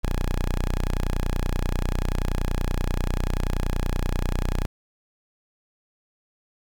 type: tone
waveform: sawtooth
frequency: 30.4 Hz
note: B0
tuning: 26 cents flat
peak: -18 dBFS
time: 0.03-4.66 s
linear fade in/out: 10 ms
effects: 8-bit